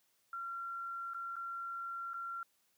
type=tone with dropouts; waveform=sine; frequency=1371 Hz; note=F6; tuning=32 cents flat; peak=-39 dBFS; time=0.33-2.43 s; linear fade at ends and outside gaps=2 ms; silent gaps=1.136-1.145 / 1.357-1.365 / 2.134-2.141 s; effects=white hiss -75 dBFS RMS until 2.77 s + high-pass 80 Hz 12 dB/octave